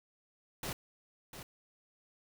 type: noise with echo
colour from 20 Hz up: pink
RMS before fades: -39 dBFS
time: 0.63-0.73 s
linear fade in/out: 2 ms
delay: 700 ms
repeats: 1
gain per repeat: -9 dB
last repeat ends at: 1.43 s
effects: none